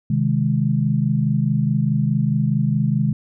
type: chord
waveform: sine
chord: Ab major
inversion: first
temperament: equal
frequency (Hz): 130.81 / 155.56 / 207.7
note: C3 / Eb3 / Ab3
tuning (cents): 0 / 0 / 0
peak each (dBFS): -20 / -20 / -21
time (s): 0.1-3.13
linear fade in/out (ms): 5
effects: none